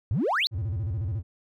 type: exponential sweep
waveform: triangle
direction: up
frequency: 86.3 to 4600 Hz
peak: -19 dBFS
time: 0.11-0.47 s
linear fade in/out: 0 ms
type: tone with vibrato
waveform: triangle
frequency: 98 Hz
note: G2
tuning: in tune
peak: -24 dBFS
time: 0.51-1.23 s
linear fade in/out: 50 ms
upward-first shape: square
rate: 14 Hz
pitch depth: 240 cents each way
effects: tanh soft clip ceiling -19 dBFS